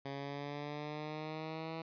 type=linear sweep; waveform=10% pulse; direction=up; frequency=137.9 to 163.3 Hz; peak=-32 dBFS; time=0.05-1.82 s; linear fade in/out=5 ms; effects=resampled to 11025 Hz